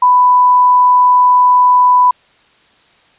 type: tone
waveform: sine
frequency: 994 Hz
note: B5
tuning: 11 cents sharp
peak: -5 dBFS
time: 0.02-2.11 s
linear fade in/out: 5 ms
effects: white hiss -50 dBFS RMS until 3.18 s + resampled to 8000 Hz